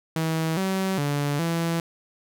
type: tone with pitch steps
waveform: sawtooth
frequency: 161.1 / 190.7 / 144.2 / 167 Hz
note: E3 / G3 / D3 / E3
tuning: -39 / -47 / -31 / +23 cents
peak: -19 dBFS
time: 0.16-1.8 s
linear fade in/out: 2 ms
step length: 410 ms
effects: none